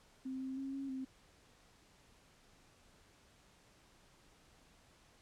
sine tone with pitch steps, 261.9 / 263.4 / 270.4 / 273.3 / 262.7 Hz, C4 / C4 / C#4 / C#4 / C4, +2 / +12 / -43 / -24 / +7 cents, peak -39 dBFS, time 0.25-1.05 s, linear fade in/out 10 ms, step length 160 ms, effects pink hiss -66 dBFS RMS until 5.21 s + low-pass 9000 Hz 12 dB/octave

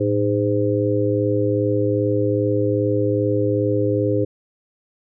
harmonic tone with a mistuned harmonic, 102.5 Hz, G#2, 22 cents flat, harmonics 1 / 3 / 4 / 5, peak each -22 / -22 / -22 / -22 dBFS, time 0-4.25 s, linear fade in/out 10 ms, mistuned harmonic 1, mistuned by +130 cents, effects none

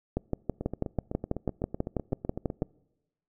two click trains, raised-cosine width 2 ms, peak -20 / -14 dBFS, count 17 / 16, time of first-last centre 0.61-2.628 / 0.17-2.621 s, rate 7.93 / 6.12 Hz, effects noise-tail reverb RT60 1.0 s tail -26 dB re dry

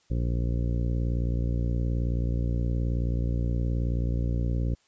harmonic tone, 58.9 Hz, A#1, 19 cents sharp, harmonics 1 / 2 / 3 / 4 / 5 / 6 / 7 / 8 / 9, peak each -26 / -29 / -35 / -39 / -39 / -46 / -45 / -47 / -45 dBFS, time 0.1-4.75 s, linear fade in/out 10 ms, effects white hiss -66 dBFS RMS until 4.87 s + resampled to 16000 Hz

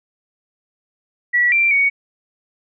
sine tone with pitch steps, 1941 / 2358 / 2236 Hz, B6 / D7 / C#7, -31 / +6 / +14 cents, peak -12 dBFS, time 1.33-1.9 s, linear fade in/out 20 ms, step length 190 ms, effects none

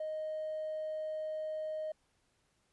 sine tone with hard clipping, 622.3 Hz, D#5, in tune, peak -36 dBFS, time 0-1.92 s, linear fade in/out 5 ms, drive 1 dB, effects pink hiss -75 dBFS RMS until 2.72 s + resampled to 24000 Hz

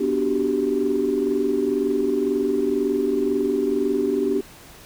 sine chord, G major seventh, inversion first, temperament equal with one note detuned, 248.8 / 293.7 / 370 / 392 Hz, B3 / D4 / F#4 / G4, +13 / 0 / 0 / 0 cents, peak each -26 / -24 / -27 / -21 dBFS, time 0-4.41 s, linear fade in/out 10 ms, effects tanh soft clip ceiling -10 dBFS + pink hiss -45 dBFS RMS until 4.85 s

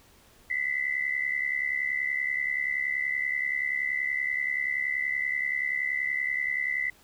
sine tone pair together, 1975.5 / 2046 Hz, B6 / C7, 0 / -39 cents, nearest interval minor second, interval 61 cents, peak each -29 / -29 dBFS, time 0.5-6.9 s, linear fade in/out 5 ms, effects pink hiss -58 dBFS RMS until 7.03 s

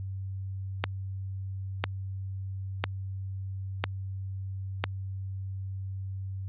click train, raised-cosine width 0.3 ms, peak -9 dBFS, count 5, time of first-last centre 0.84-4.84 s, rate 1 Hz, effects added 96 Hz sine -33 dBFS peak until 6.48 s + resampled to 8000 Hz

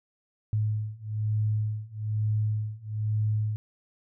sine beating tone pair, 106.6 / 107.7 Hz, G#2 / A2, +46 / -37 cents, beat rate 1.1 Hz, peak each -29 / -28 dBFS, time 0.53-3.56 s, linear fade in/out 0 ms, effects none

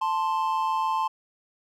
triangle tone pair together, 880 / 1046.5 Hz, A5 / C6, 0 / 0 cents, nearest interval minor third, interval 300 cents, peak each -24 dBFS, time 0.01-1.08 s, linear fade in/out 10 ms, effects none

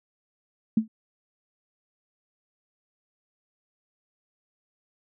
sine tone with exponential decay, 220.5 Hz, A3, 4 cents sharp, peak -14 dBFS, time 0.77-0.88 s, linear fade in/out 5 ms, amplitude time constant 23 ms, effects none

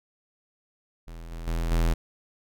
square tone with level steps, 41.57 Hz, E1, 15 cents sharp, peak -39 / -35 / -26 / -21 dBFS, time 1.07-1.94 s, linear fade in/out 10 ms, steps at 1.31 / 1.47 / 1.71 s, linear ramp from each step 5 ms, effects none

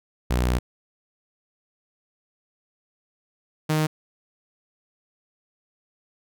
sawtooth tone pair in turn, 61.5 / 154.97 Hz, B1 / D#3, -7 / -7 cents, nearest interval octave + major third, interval 1600 cents, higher second, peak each -16 dBFS, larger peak neither, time 0.3-0.59 / 3.69-3.87 s, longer first, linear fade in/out 10 ms, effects none

